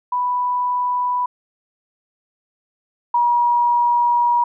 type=tone pair in turn; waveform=sine; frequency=987.8 / 958.6 Hz; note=B5 / A#5; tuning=0 / +48 cents; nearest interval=minor second; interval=52 cents; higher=first; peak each=-17 / -13 dBFS; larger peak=second; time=0.12-1.26 / 3.14-4.44 s; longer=second; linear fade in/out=5 ms; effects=none